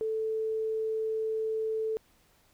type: tone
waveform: sine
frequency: 440 Hz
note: A4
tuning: in tune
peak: -28 dBFS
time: 0.01-1.97 s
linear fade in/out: 0 ms
effects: pink hiss -65 dBFS RMS until 2.53 s